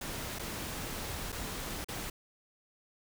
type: noise with dropouts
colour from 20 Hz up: pink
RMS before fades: -39 dBFS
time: 0.01-2.1 s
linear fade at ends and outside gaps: 5 ms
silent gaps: 0.388-0.393 / 1.321-1.325 / 1.845-1.885 s
effects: none